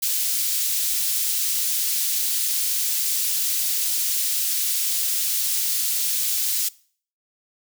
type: high-pass noise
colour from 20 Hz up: white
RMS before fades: -23 dBFS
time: 0.02-6.69 s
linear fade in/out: 10 ms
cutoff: 3800 Hz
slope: 12 dB/octave
effects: noise-tail reverb RT60 0.5 s tail -22 dB re dry